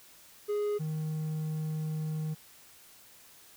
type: tone pair in turn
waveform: triangle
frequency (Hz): 415.3 / 155.85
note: G#4 / D#3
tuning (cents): 0 / +3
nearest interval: octave + perfect fourth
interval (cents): 1697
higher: first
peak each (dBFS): -26 / -29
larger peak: first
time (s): 0.48-0.79 / 0.79-2.35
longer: second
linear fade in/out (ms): 20
effects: white hiss -56 dBFS RMS until 3.56 s